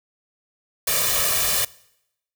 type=noise with comb filter; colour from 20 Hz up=white; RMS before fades=-21 dBFS; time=0.87-1.65 s; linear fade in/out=5 ms; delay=1.7 ms; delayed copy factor=+0.85; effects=noise-tail reverb RT60 0.8 s tail -22 dB re dry